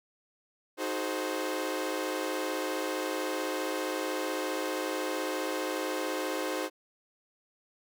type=chord; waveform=sawtooth; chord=Ab dominant seventh; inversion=second; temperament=equal with one note detuned; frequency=311.1 / 370 / 425.5 / 523.3 Hz; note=Eb4 / Gb4 / Ab4 / C5; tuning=0 / 0 / +42 / 0 cents; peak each=-32 / -33 / -35 / -31 dBFS; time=0.77-6.7 s; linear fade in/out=50 ms; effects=none